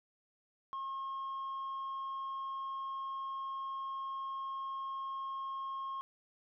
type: tone with tanh clipping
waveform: sine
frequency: 1078 Hz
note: C#6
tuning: 49 cents flat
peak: -38 dBFS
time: 0.73-6.01 s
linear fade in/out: 0 ms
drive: 1 dB
effects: none